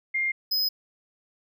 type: tone pair in turn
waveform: sine / square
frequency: 2115 / 5054 Hz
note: C7 / D#8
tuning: +18 / +26 cents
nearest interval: octave + minor third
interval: 1508 cents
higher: second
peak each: -23 dBFS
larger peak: neither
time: 0.14-0.32 / 0.51-0.69 s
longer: neither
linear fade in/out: 10 ms
effects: none